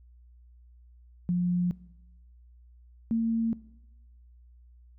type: tone pair in turn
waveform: sine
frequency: 177.3 / 227.4 Hz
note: F3 / A#3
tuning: +26 / -43 cents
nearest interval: major third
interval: 431 cents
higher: second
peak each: -23 dBFS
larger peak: neither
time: 1.29-1.71 / 3.11-3.53 s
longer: neither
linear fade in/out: 0 ms
effects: noise-tail reverb RT60 0.9 s tail -20 dB re dry + added 60 Hz sine -52 dBFS peak until 4.98 s